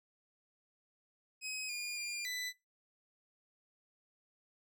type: tone with pitch steps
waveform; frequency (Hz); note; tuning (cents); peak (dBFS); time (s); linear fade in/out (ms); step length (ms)
20% pulse; 2535 / 2424 / 2401 / 1993; D#7 / D#7 / D7 / B6; +32 / -46 / +38 / +15; -33; 1.41-2.53; 50; 280
effects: noise-tail reverb RT60 0.2 s tail -18 dB re dry